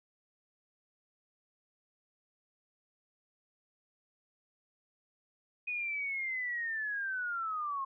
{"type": "linear sweep", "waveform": "sine", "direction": "down", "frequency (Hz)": [2489, 1063], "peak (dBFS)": -33, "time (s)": [5.67, 7.85], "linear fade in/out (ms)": 10, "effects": []}